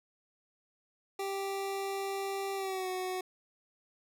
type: tone with pitch glide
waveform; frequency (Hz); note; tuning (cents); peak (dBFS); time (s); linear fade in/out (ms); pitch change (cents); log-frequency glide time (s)
25% pulse; 392 to 370; G4 to F#4; 0 to 0; -30; 1.19-3.21; 5; -100; 2.55-2.88
effects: none